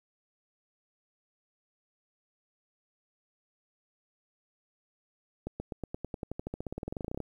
accelerating click train, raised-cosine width 2 ms, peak -22 dBFS, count 27, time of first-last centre 5.47-7.203 s, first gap 130 ms, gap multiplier 0.94, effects 10-bit

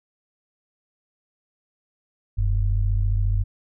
sine tone pair together, 43.38 / 98 Hz, F1 / G2, -11 / 0 cents, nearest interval octave + major second, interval 1411 cents, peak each -20 / -22 dBFS, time 2.37-3.44 s, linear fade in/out 20 ms, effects none

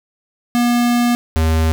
square tone pair in turn, 240.4 / 80.22 Hz, B3 / E2, -46 / -47 cents, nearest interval octave + perfect fifth, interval 1901 cents, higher first, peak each -13 dBFS, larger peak neither, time 0.55-1.15 / 1.36-1.72 s, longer first, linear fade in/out 0 ms, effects none

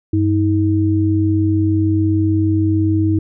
sine tone pair together, 97.3 / 318.5 Hz, G2 / D#4, -12 / +41 cents, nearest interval octave + major sixth, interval 2053 cents, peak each -15 dBFS, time 0.13-3.19 s, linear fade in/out 5 ms, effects none

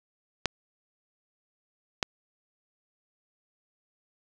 clicks, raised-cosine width 0.2 ms, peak -7 dBFS, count 2, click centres 0.457 / 2.028 s, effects resampled to 22050 Hz + 8-bit

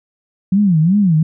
sine tone with vibrato, 179.7 Hz, F3, 50 cents sharp, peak -9 dBFS, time 0.52-1.23 s, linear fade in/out 5 ms, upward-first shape sine, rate 2.7 Hz, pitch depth 260 cents each way, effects none

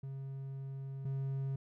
triangle tone pair in turn, 135.6 / 135.6 Hz, C#3 / C#3, -38 / -38 cents, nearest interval unison, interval 0 cents, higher neither, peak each -38 / -32 dBFS, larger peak second, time 0.03-1.05 / 1.05-1.56 s, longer first, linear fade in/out 5 ms, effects none

